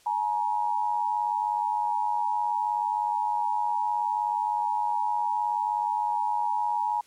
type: tone pair together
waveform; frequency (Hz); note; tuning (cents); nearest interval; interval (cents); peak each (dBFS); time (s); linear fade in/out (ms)
sine; 848.7 / 948; G#5 / A#5; +37 / +29; major second; 192; -27; 0.06-7.01; 5
effects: white hiss -59 dBFS RMS until 7.06 s + low-pass 10000 Hz 12 dB/octave